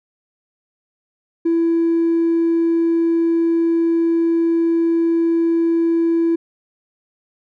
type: tone with hard clipping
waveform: sine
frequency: 333.1 Hz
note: E4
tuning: 18 cents sharp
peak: -14 dBFS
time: 1.45-6.36 s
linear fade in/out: 10 ms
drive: 1 dB
effects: none